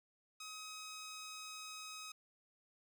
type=tone; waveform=10% pulse; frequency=1267 Hz; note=D#6; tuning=31 cents sharp; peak=-39 dBFS; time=0.4-2.12 s; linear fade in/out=5 ms; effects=none